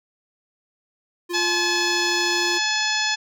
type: tone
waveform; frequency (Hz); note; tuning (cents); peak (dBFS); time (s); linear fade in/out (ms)
square; 349.8; F4; +3; -27; 1.29-2.59; 20
type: harmonic tone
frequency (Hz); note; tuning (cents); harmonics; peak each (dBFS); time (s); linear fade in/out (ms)
858; A5; -44; 1 / 2 / 3 / 4 / 5 / 6 / 7 / 8; -29 / -25 / -28 / -28 / -29 / -27 / -33 / -33; 1.33-3.16; 20
effects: none